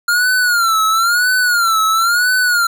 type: tone with vibrato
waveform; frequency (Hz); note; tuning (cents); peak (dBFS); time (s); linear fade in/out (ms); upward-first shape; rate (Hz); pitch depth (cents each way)
square; 1396.9; F6; 0; -12; 0.08-2.67; 5; sine; 0.99; 130
effects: none